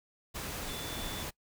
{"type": "tone in noise", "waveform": "sine", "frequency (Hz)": 3484, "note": "A7", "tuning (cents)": -18, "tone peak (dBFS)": -44, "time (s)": [0.67, 1.24], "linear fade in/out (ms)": 20, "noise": "pink", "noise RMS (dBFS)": -39, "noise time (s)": [0.34, 1.31], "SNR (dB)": -8, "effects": ["noise-tail reverb RT60 0.1 s tail -22 dB re dry"]}